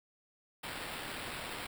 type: noise with sample-and-hold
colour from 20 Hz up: white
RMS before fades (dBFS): -42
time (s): 0.63-1.67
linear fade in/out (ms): 10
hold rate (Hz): 6300
effects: none